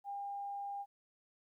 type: tone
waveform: sine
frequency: 803 Hz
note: G5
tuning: 41 cents sharp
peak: -39 dBFS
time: 0.04-0.86 s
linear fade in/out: 50 ms
effects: 13-bit